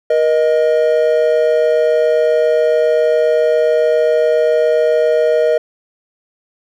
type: tone pair together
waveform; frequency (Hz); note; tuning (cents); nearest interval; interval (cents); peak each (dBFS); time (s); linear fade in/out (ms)
triangle; 475 / 622.3; A#4 / D#5; +33 / 0; perfect fourth; 467; -11; 0.1-5.58; 5
effects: none